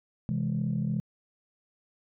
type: chord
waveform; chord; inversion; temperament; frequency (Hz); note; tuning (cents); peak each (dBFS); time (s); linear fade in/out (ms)
sine; C augmented; none; equal; 130.81 / 164.81 / 207.7; C3 / E3 / G#3; 0 / 0 / 0; -30; 0.29-1; 0
effects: tanh soft clip ceiling -20 dBFS